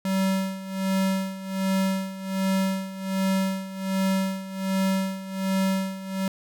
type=tone with tremolo; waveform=square; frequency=191.4 Hz; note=G3; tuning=41 cents flat; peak=-21 dBFS; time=0.05-6.28 s; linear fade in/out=2 ms; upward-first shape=sine; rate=1.3 Hz; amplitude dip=80%; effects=none